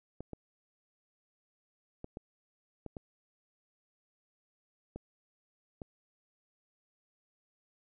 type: clicks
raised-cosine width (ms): 2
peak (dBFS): -28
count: 8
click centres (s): 0.206 / 0.333 / 2.044 / 2.171 / 2.863 / 2.968 / 4.96 / 5.818
effects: none